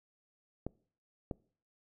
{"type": "clicks", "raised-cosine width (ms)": 2, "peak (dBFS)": -23, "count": 2, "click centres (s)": [0.666, 1.312], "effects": ["noise-tail reverb RT60 0.5 s tail -24 dB re dry"]}